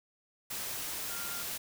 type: tone in noise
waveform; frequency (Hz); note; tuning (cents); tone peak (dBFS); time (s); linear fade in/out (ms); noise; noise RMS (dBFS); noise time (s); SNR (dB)
sine; 1396.9; F6; 0; -44; 1.1-1.43; 10; white; -38; 0.5-1.58; -9
effects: none